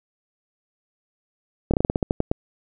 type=slowing click train; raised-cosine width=2 ms; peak=-6 dBFS; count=11; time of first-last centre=1.71-2.315 s; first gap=27 ms; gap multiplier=1.17; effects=none